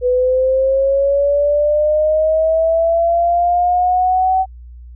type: linear sweep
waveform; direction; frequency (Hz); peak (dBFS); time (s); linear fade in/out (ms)
sine; up; 493.6 to 760; -11; 0.01-4.46; 50
effects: added 60 Hz sine -33 dBFS peak until 4.95 s